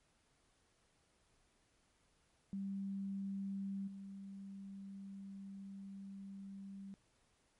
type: tone with level steps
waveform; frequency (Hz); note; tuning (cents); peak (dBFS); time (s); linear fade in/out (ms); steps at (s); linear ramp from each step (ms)
sine; 196; G3; 0; -39 / -47; 2.53-6.94; 0; 3.87; 10
effects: pink hiss -75 dBFS RMS until 7.59 s + MP3 48 kbps